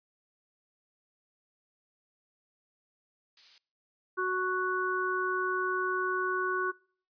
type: noise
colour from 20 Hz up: violet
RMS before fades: -42 dBFS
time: 3.37-3.58 s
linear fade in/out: 2 ms
type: harmonic tone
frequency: 370 Hz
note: F#4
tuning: in tune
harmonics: 1 / 3 / 4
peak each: -32 / -32 / -32 dBFS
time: 4.17-6.72 s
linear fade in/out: 20 ms
effects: noise-tail reverb RT60 0.5 s tail -25 dB re dry + resampled to 11025 Hz